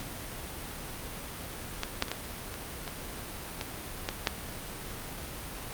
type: clicks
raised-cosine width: 0.2 ms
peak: -12 / -8 / -21 / -13 / -24 / -20 / -15 / -12 / -7 dBFS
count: 9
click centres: 1.834 / 2.024 / 2.083 / 2.116 / 2.541 / 2.878 / 3.612 / 4.089 / 4.272 s
effects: pink hiss -40 dBFS RMS until 5.73 s + Opus 48 kbps